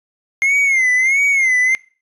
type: tone with vibrato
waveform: triangle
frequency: 2122 Hz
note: C7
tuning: 24 cents sharp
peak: -10 dBFS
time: 0.42-1.75 s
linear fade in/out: 0 ms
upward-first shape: sine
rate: 1.5 Hz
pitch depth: 110 cents each way
effects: noise-tail reverb RT60 0.4 s tail -24 dB re dry + resampled to 24000 Hz